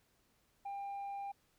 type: tone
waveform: sine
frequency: 798 Hz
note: G5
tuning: 31 cents sharp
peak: -37 dBFS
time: 0.65-1.32 s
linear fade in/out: 10 ms
effects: tanh soft clip ceiling -39 dBFS + pink hiss -74 dBFS RMS until 1.58 s